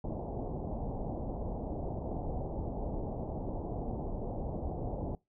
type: low-pass noise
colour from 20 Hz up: pink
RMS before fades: -37 dBFS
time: 0.04-5.15 s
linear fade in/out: 2 ms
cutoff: 830 Hz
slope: 48 dB/octave
effects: noise-tail reverb RT60 0.2 s tail -22 dB re dry